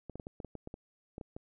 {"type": "clicks", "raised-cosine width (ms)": 2, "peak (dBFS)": -29, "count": 12, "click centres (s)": [0.097, 0.156, 0.198, 0.269, 0.402, 0.447, 0.553, 0.674, 0.741, 1.181, 1.212, 1.365], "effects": []}